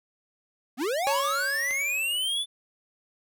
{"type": "linear sweep", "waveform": "square", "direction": "up", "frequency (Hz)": [220, 3520], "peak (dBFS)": -26, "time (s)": [0.77, 2.46], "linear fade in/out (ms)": 50}
{"type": "tone with exponential decay", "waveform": "sawtooth", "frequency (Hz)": 556, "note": "C#5", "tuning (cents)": 5, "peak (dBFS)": -20, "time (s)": [1.07, 2.45], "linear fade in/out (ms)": 0, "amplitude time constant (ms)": 300}
{"type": "click", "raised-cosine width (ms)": 0.2, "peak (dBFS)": -21, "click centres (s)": 1.709}
{"effects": []}